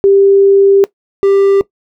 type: tone pair in turn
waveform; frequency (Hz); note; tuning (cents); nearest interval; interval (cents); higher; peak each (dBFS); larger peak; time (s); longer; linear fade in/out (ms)
sine / triangle; 394.7 / 394.7; G4 / G4; +12 / +12; unison; 0; neither; -4; neither; 0.04-0.84 / 1.23-1.61; first; 0
effects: noise-tail reverb RT60 0.1 s tail -18 dB re dry